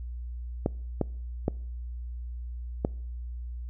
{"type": "clicks", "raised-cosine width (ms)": 2, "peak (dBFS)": -11, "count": 4, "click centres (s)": [0.661, 1.013, 1.481, 2.849], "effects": ["noise-tail reverb RT60 0.6 s tail -25 dB re dry", "added 60 Hz sine -34 dBFS peak until 3.69 s"]}